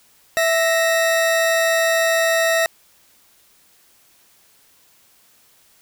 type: tone pair together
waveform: 40% pulse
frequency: 659.3 / 1864.7 Hz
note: E5 / A#6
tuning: 0 / 0 cents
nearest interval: octave + tritone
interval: 1800 cents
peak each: -16 / -19 dBFS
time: 0.37-2.66 s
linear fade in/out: 0 ms
effects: white hiss -55 dBFS RMS until 5.81 s

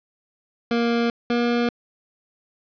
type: tone pair in turn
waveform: 25% pulse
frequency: 234.6 / 238.6 Hz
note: A#3 / A#3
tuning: +11 / +41 cents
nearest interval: unison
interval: 30 cents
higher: second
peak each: -15 dBFS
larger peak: neither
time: 0.71-1.1 / 1.3-1.69 s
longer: neither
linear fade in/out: 2 ms
effects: resampled to 11025 Hz + 9-bit

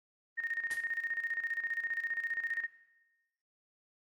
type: tone with tremolo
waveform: sine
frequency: 1847 Hz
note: A#6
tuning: 16 cents flat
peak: -31 dBFS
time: 0.37-2.67 s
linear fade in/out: 20 ms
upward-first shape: square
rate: 15 Hz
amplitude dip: 65%
type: noise with exponential decay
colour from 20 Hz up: white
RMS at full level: -39 dBFS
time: 0.71-0.89 s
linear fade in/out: 0 ms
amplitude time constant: 37 ms
effects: noise-tail reverb RT60 1.0 s tail -17 dB re dry + Opus 24 kbps

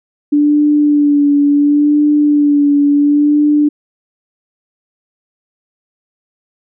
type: tone with vibrato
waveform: sine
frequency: 291.7 Hz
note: D4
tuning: 12 cents flat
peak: -7 dBFS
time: 0.32-3.69 s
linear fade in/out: 10 ms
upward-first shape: sine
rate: 0.71 Hz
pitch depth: 28 cents each way
effects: none

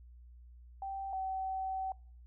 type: tone pair in turn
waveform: sine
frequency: 779 / 762.5 Hz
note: G5 / G5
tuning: -11 / -48 cents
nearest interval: unison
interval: 37 cents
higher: first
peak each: -37 / -34 dBFS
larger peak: second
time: 0.82-1.13 / 1.13-1.92 s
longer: second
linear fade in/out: 2 ms
effects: noise-tail reverb RT60 0.5 s tail -26 dB re dry + added 60 Hz sine -52 dBFS peak until 2.26 s

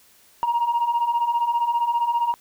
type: beating tone pair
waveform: sine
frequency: 932.3 / 947.3 Hz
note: A#5 / A#5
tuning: 0 / +28 cents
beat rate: 15 Hz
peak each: -23 / -19 dBFS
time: 0.43-2.34 s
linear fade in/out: 0 ms
effects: tanh soft clip ceiling -15 dBFS + white hiss -55 dBFS RMS until 2.4 s

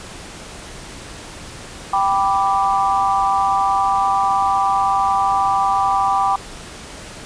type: chord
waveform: sine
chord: G major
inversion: none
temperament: equal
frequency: 784 / 987.8 / 1174.7 Hz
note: G5 / B5 / D6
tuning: 0 / 0 / 0 cents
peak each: -17 / -20 / -19 dBFS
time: 1.93-6.36 s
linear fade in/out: 5 ms
effects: pink hiss -35 dBFS RMS until 7.25 s + resampled to 22050 Hz

